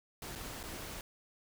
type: noise with dropouts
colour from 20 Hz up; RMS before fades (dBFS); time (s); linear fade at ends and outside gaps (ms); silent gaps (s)
pink; -44; 0.22-1.01; 2; 0.353-0.357 / 0.631-0.636
effects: none